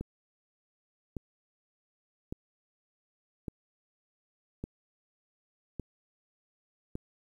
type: click train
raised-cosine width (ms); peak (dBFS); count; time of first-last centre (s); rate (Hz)
3; -23; 7; 0.01-6.954; 0.864
effects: 10-bit